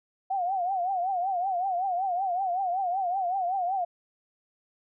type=tone with vibrato; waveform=sine; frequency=740 Hz; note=F#5; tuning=in tune; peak=-25 dBFS; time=0.3-3.85 s; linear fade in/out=10 ms; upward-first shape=triangle; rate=5.3 Hz; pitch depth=140 cents each way; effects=none

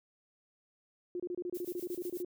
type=tone bursts; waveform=sine; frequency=355.2 Hz; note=F4; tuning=29 cents sharp; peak=-34 dBFS; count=15; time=1.15-2.248 s; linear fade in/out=2 ms; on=48 ms; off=27 ms
type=noise with tremolo; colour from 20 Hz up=violet; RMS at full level=-47 dBFS; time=1.54-2.23 s; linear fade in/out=10 ms; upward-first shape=sine; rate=8.2 Hz; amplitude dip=75%
effects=none

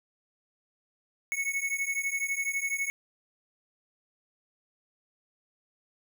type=beating tone pair; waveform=square; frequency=2200 / 2212 Hz; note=C#7 / C#7; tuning=-14 / -4 cents; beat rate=12 Hz; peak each=-33 / -32 dBFS; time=1.32-2.9 s; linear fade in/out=0 ms; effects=none

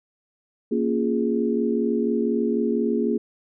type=chord; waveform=sine; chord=Bb minor seventh; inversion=none; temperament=equal; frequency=233.1 / 277.2 / 349.2 / 415.3 Hz; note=Bb3 / Db4 / F4 / Ab4; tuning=0 / 0 / 0 / 0 cents; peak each=-23 / -28 / -27 / -25 dBFS; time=0.71-3.18 s; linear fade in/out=10 ms; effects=none

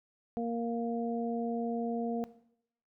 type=harmonic tone; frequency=233.1 Hz; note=A#3; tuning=in tune; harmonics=1 / 2 / 3; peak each=-33 / -36 / -38 dBFS; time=0.37-2.24 s; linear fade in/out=0 ms; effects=noise-tail reverb RT60 0.7 s tail -17 dB re dry

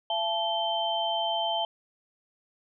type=tone cluster; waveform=sine; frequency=677 / 870 / 3110 Hz; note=E5 / A5 / G7; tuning=+46 / -20 / -14 cents; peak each=-30 dBFS; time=0.1-1.65 s; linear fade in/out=2 ms; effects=none

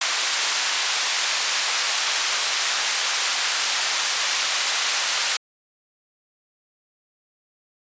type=band-pass noise; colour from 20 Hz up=white; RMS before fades=-23 dBFS; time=0.01-5.37 s; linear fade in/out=5 ms; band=900 to 6300 Hz; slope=12 dB/octave; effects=resampled to 16000 Hz

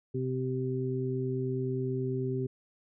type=harmonic tone; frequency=129.3 Hz; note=C3; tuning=20 cents flat; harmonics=1 / 2 / 3; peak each=-32 / -36 / -33 dBFS; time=0.14-2.47 s; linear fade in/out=10 ms; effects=none

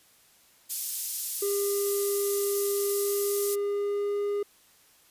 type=high-pass noise; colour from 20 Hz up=white; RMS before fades=-31 dBFS; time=0.69-3.56 s; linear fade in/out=20 ms; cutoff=6400 Hz; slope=12 dB/octave
type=tone with pitch glide; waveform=triangle; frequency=402.3 to 408.2 Hz; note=G4 to G#4; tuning=+45 to -30 cents; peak=-24 dBFS; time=1.42-4.43 s; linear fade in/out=5 ms; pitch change=+25 cents; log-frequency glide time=2.8-4.21 s
effects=white hiss -60 dBFS RMS until 5.1 s + resampled to 32000 Hz

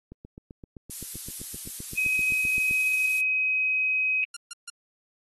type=click train; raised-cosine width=3 ms; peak=-29 dBFS; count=21; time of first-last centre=0.12-2.711 s; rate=7.72 Hz
type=noise; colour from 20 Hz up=violet; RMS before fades=-33 dBFS; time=0.9-3.21 s; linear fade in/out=5 ms
type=tone; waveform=sine; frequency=2529 Hz; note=D#7; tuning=28 cents sharp; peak=-22 dBFS; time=1.97-4.25 s; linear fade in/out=10 ms
type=tone bursts; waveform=5% pulse; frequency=1396.9 Hz; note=F6; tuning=in tune; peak=-23 dBFS; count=3; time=4.34-4.701 s; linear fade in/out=5 ms; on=27 ms; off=140 ms
effects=AAC 32 kbps

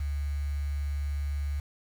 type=tone with quantisation; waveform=sine; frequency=71.8 Hz; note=D2; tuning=39 cents flat; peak=-28 dBFS; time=0-1.6 s; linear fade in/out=5 ms; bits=8; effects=none

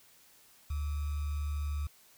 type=tone with sample-and-hold; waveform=sine; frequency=73.42 Hz; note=D2; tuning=in tune; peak=-31 dBFS; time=0.7-1.87 s; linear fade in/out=5 ms; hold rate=1225 Hz; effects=white hiss -61 dBFS RMS until 2.17 s

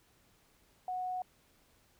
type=tone; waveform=sine; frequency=735 Hz; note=F#5; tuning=12 cents flat; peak=-34 dBFS; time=0.88-1.22 s; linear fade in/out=2 ms; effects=pink hiss -68 dBFS RMS until 1.99 s

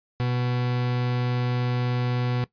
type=tone; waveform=40% pulse; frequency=123.47 Hz; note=B2; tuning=in tune; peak=-22 dBFS; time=0.2-2.44 s; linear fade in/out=0 ms; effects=noise-tail reverb RT60 0.1 s tail -18 dB re dry + resampled to 11025 Hz

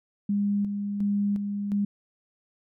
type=tone with tremolo; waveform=sine; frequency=202.9 Hz; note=G#3; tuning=40 cents flat; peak=-22 dBFS; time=0.29-1.85 s; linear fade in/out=5 ms; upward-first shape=square; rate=1.4 Hz; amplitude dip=45%; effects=none

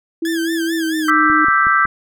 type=tone with pitch glide; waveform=sine; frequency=329.6 to 307.5 Hz; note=E4 to D#4; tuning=0 to -20 cents; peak=-17 dBFS; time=0.22-1.45 s; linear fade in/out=5 ms; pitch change=-120 cents; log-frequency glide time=0.73-1.12 s
type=tone with vibrato; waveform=sawtooth; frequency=1661.2 Hz; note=G#6; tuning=in tune; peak=-20 dBFS; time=0.25-1.1 s; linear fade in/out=2 ms; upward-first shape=sine; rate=4.5 Hz; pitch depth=130 cents each way
type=chord; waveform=sine; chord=E minor seventh; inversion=third; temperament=equal; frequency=1174.7 / 1318.5 / 1568 / 1975.5 Hz; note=D6 / E6 / G6 / B6; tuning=0 / 0 / 0 / 0 cents; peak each=-17 / -15 / -15 / -21 dBFS; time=1.08-1.86 s; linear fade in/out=5 ms
type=click train; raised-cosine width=3 ms; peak=-18 dBFS; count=4; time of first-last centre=1.3-1.854 s; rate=5.42 Hz
effects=none

